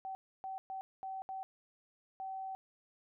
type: tone bursts at uneven times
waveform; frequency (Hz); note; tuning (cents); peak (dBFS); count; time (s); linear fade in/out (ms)
sine; 766; G5; -40; -39; 6; 0.05-0.15 / 0.44-0.58 / 0.7-0.81 / 1.03-1.22 / 1.29-1.43 / 2.2-2.55; 0
effects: none